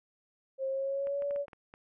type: tone with pitch glide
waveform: sine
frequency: 534 to 569 Hz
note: C5 to C#5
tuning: +35 to +45 cents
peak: -30 dBFS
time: 0.58-1.46 s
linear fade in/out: 50 ms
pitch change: +110 cents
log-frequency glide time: 0.68-1.24 s
type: clicks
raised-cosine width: 0.5 ms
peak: -34 dBFS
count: 7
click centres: 1.071 / 1.222 / 1.309 / 1.361 / 1.482 / 1.532 / 1.739 s
effects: none